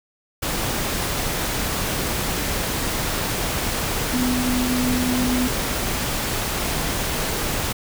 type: tone in noise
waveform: sine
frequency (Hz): 250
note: B3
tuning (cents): +21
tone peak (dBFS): -20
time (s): 4.13-5.48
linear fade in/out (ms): 10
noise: pink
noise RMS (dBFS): -24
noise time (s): 0.42-7.73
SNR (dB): +1
effects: none